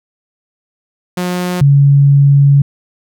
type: tone pair in turn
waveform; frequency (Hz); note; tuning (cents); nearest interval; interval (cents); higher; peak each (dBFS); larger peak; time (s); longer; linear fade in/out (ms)
sawtooth / sine; 179.4 / 140.73; F3 / C#3; +47 / +27; major third; 420; first; -11 / -4; second; 1.17-1.61 / 1.61-2.62; second; 5
effects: none